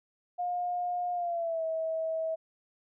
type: tone with pitch glide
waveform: sine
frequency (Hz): 712 to 645.4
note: F5 to E5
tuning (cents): +33 to -37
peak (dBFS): -29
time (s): 0.38-2.36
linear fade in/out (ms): 20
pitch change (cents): -170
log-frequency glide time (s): 1.13-1.64
effects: none